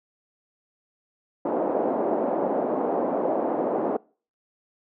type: band-pass noise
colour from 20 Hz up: white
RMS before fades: -25 dBFS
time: 1.45-3.97 s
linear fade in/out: 5 ms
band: 250 to 710 Hz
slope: 24 dB/octave
effects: noise-tail reverb RT60 0.4 s tail -24 dB re dry